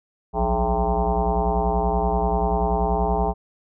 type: tone with frequency modulation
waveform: sine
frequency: 421.8 Hz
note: G#4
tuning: 27 cents sharp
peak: -18 dBFS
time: 0.33-3.34 s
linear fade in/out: 50 ms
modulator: 122 Hz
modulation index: 4.1
effects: none